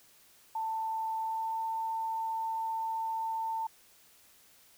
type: tone with pitch glide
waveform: sine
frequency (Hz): 889 to 896.2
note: A5 to A5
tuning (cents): +18 to +32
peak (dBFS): -31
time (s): 0.55-3.67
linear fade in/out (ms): 5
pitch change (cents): +14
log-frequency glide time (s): 1.19-1.58
effects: white hiss -61 dBFS RMS until 4.77 s